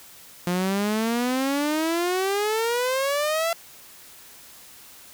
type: exponential sweep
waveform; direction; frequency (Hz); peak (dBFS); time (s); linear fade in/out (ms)
sawtooth; up; 174.61 to 680; -18; 0.47-3.53; 2
effects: white hiss -47 dBFS RMS until 5.13 s